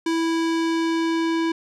square tone with low-pass filter sweep, 329 Hz, E4, 3 cents flat, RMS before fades -22 dBFS, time 0.06-1.52 s, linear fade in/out 5 ms, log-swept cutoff 7100 to 4100 Hz, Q 0.76, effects none

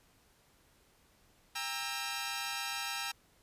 10% pulse chord, E diminished, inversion first, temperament equal with one note detuned, 800.5 / 932.3 / 1318.5 Hz, G5 / Bb5 / E6, +36 / 0 / 0 cents, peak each -32 dBFS, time 1.55-3.12 s, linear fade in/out 10 ms, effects pink hiss -67 dBFS RMS until 3.42 s + resampled to 32000 Hz

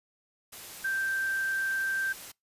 sine tone in noise, 1568 Hz, G6, in tune, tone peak -27 dBFS, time 0.84-2.13 s, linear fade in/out 10 ms, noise white, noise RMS -44 dBFS, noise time 0.52-2.32 s, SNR +14 dB, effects noise-tail reverb RT60 0.2 s tail -26 dB re dry + resampled to 32000 Hz

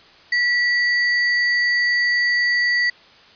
sine tone pair together, 1948 / 4604 Hz, B6 / D8, -24 / -35 cents, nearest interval octave + minor third, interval 1489 cents, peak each -16 / -25 dBFS, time 0.32-2.9 s, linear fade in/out 5 ms, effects white hiss -48 dBFS RMS until 3.35 s + resampled to 11025 Hz

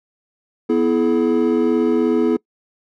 triangle chord, E major, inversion second, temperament equal with one note detuned, 246.9 / 329.6 / 426 Hz, B3 / E4 / G#4, 0 / 0 / +44 cents, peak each -16 dBFS, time 0.69-2.37 s, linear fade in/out 10 ms, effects noise-tail reverb RT60 0.1 s tail -24 dB re dry + tanh soft clip ceiling -3 dBFS

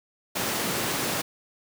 pink high-pass noise, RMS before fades -28 dBFS, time 0.35-1.22 s, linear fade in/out 10 ms, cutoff 170 Hz, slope 12 dB/octave, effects none

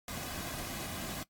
pink noise with comb filter, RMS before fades -40 dBFS, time 0.08-1.23 s, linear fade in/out 2 ms, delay 2.2 ms, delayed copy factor -0.5, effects noise-tail reverb RT60 0.1 s tail -19 dB re dry + AAC 64 kbps

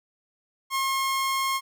sawtooth tone, 1075 Hz, C6, 47 cents sharp, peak -20 dBFS, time 0.7-1.61 s, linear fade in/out 50 ms, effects none

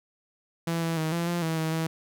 sawtooth tone with pitch steps, 166.8 / 165.1 / 158.3 / 169.9 / 173.1 / 161.9 / 159.7 / 162 Hz, E3 / E3 / D#3 / F3 / F3 / E3 / D#3 / E3, +21 / +3 / +30 / -47 / -15 / -31 / +45 / -30 cents, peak -22 dBFS, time 0.67-1.87 s, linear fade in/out 5 ms, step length 150 ms, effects none

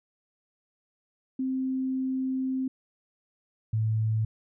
sine tone pair in turn, 261.6 / 109.99 Hz, C4 / A2, 0 / 0 cents, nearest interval octave + minor third, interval 1500 cents, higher first, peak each -26 / -23 dBFS, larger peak second, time 1.39-2.68 / 3.73-4.25 s, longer first, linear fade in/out 5 ms, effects none

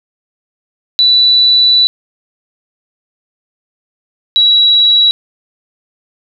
sine tone pair in turn, 3964 / 3894 Hz, B7 / B7, +6 / -25 cents, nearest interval unison, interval 31 cents, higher first, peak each -5 dBFS, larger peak neither, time 0.99-1.87 / 4.36-5.11 s, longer first, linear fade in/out 0 ms, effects none

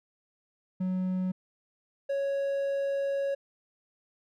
triangle tone pair in turn, 185 / 554.4 Hz, F#3 / C#5, 0 / 0 cents, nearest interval octave + perfect fifth, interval 1900 cents, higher second, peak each -25 dBFS, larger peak neither, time 0.8-1.32 / 2.09-3.35 s, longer second, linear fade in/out 10 ms, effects none

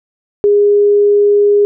sine tone, 410 Hz, G#4, 22 cents flat, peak -6 dBFS, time 0.44-1.65 s, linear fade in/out 0 ms, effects none

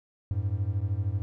triangle beating tone pair, 92.5 / 105.5 Hz, F#2 / G#2, 0 / +28 cents, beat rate 13 Hz, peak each -27 dBFS, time 0.31-1.22 s, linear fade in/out 0 ms, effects none

